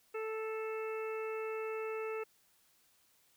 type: harmonic tone with a mistuned harmonic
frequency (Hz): 440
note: A4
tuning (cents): 0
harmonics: 1 / 2 / 3 / 4 / 5 / 6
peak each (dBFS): -37 / -50 / -46 / -55 / -51 / -49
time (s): 0.14-2.24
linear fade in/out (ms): 10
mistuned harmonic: 5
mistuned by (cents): -16
effects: white hiss -70 dBFS RMS until 3.36 s